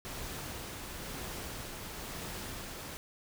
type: noise with tremolo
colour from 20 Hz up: pink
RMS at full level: -41 dBFS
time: 0.05-2.97 s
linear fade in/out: 0 ms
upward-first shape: sine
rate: 1 Hz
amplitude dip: 25%
effects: none